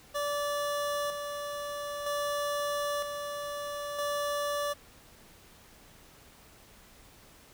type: tone with tremolo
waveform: 25% pulse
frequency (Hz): 580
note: D5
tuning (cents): -22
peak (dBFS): -26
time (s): 0.14-4.74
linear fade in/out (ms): 20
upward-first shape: square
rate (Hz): 0.52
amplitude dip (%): 45
effects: pink hiss -56 dBFS RMS until 7.53 s